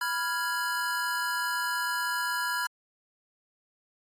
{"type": "chord", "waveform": "square", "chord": "F diminished", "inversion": "second", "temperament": "equal", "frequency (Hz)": [987.8, 1396.9, 1661.2], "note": ["Cb6", "F6", "Ab6"], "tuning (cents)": [0, 0, 0], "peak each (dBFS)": -33, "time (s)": [0.01, 2.67], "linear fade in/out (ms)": 5, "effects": ["AAC 64 kbps"]}